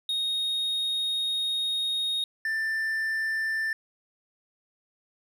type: tone pair in turn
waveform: triangle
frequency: 3729 / 1777.2 Hz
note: A#7 / A6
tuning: 0 / +17 cents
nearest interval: octave + minor second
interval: 1283 cents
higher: first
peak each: -24 dBFS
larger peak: neither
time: 0.09-2.24 / 2.45-3.73 s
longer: first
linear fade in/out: 2 ms
effects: none